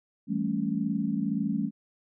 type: chord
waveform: sine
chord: A dominant seventh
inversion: second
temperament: equal with one note detuned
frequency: 164.81 / 198.16 / 220 / 277.2 Hz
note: E3 / G3 / A3 / C#4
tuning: 0 / +19 / 0 / 0 cents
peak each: -35 / -30 / -30 / -32 dBFS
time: 0.27-1.71 s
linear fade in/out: 50 ms
effects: none